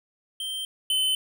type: tone pair in turn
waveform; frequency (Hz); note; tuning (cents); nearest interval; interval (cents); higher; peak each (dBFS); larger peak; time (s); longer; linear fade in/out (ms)
square; 3136 / 3047; G7 / G7; 0 / -50; unison; 50; first; -30 / -22; second; 0.4-0.65 / 0.9-1.15; neither; 2
effects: none